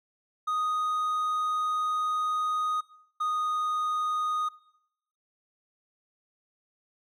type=tone pair in turn; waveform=triangle; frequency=1244 / 1238.8 Hz; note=D#6 / D#6; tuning=-1 / -8 cents; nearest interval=unison; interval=7 cents; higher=first; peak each=-24 dBFS; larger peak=neither; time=0.47-2.81 / 3.2-4.49 s; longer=first; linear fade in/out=10 ms; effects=noise-tail reverb RT60 0.8 s tail -20 dB re dry